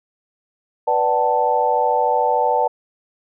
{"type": "chord", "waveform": "sine", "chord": "B minor seventh", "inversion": "none", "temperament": "equal with one note detuned", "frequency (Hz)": [493.9, 587.3, 756.8, 880], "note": ["B4", "D5", "F#5", "A5"], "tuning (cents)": [0, 0, 39, 0], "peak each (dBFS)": [-21, -22, -21, -18], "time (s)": [0.87, 2.68], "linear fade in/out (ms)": 10, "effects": []}